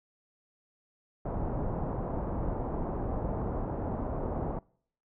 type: low-pass noise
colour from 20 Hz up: pink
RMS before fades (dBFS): -33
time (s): 1.25-4.59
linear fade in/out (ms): 5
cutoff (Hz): 930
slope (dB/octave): 24
effects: noise-tail reverb RT60 0.6 s tail -25 dB re dry